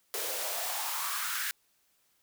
white noise with high-pass filter sweep, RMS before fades -34 dBFS, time 0.14-1.51 s, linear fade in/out 0 ms, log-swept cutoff 420 to 1700 Hz, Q 4, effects white hiss -71 dBFS RMS until 2.22 s

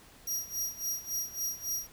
25% pulse tone with tremolo, 5710 Hz, F8, 37 cents sharp, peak -25 dBFS, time 0.27-1.87 s, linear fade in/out 5 ms, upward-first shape sine, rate 3.6 Hz, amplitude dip 85%, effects pink hiss -56 dBFS RMS until 1.92 s

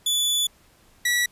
sawtooth tone pair in turn, 3461 / 1942.4 Hz, A7 / B6, -29 / -29 cents, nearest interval minor seventh, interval 1000 cents, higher first, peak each -17 / -16 dBFS, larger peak second, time 0.06-0.47 / 1.05-1.26 s, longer first, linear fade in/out 5 ms, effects pink hiss -57 dBFS RMS until 1.31 s + resampled to 32000 Hz

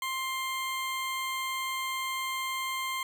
20% pulse tone, 1053 Hz, C6, 11 cents sharp, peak -26 dBFS, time 0.02-3.03 s, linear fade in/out 2 ms, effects none

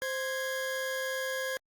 40% pulse tone pair together, 523.3 / 1652.8 Hz, C5 / G#6, 0 / -9 cents, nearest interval octave + minor sixth, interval 1991 cents, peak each -33 / -34 dBFS, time 0.02-1.57 s, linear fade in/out 0 ms, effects Opus 48 kbps

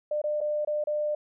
sine tone with dropouts, 599 Hz, D5, 34 cents sharp, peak -25 dBFS, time 0.11-1.15 s, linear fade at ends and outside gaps 5 ms, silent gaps 0.217-0.239 / 0.406-0.412 / 0.649-0.673 / 0.84-0.871 s, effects none

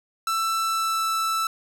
45% pulse tone with pitch glide, 1330 to 1321.6 Hz, E6 to E6, +15 to +4 cents, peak -22 dBFS, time 0.27-1.47 s, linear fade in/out 2 ms, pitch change -11 cents, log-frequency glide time 0.57-1.06 s, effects none

